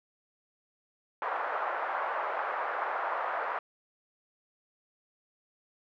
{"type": "band-pass noise", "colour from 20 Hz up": "white", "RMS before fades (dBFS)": -33, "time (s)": [1.22, 3.59], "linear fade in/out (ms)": 2, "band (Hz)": [570, 1400], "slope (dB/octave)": 24, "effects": []}